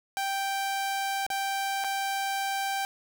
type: tone with dropouts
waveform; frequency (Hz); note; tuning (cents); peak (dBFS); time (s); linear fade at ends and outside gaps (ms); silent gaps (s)
sawtooth; 784; G5; 0; -24; 0.17-2.85; 0; 1.265-1.302 / 1.84-1.845
effects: none